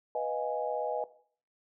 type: chord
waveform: sine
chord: F half-diminished seventh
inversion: second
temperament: equal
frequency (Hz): 493.9 / 622.3 / 698.5 / 830.6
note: Cb5 / Eb5 / F5 / Ab5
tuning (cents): 0 / 0 / 0 / 0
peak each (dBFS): -34 / -34 / -39 / -35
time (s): 0.15-1.04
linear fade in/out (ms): 2
effects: noise-tail reverb RT60 0.5 s tail -17 dB re dry